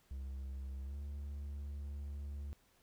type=tone with pitch glide; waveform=triangle; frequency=67 to 71.4 Hz; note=C2 to D2; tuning=+42 to -48 cents; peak=-39 dBFS; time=0.11-2.53 s; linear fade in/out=0 ms; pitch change=+110 cents; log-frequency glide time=0.83-0.97 s; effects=pink hiss -71 dBFS RMS until 2.82 s